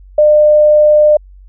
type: tone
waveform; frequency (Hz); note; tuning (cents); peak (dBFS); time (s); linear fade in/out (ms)
sine; 602; D5; +43; -4; 0.18-1.17; 5
effects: added 47 Hz sine -35 dBFS peak until 1.48 s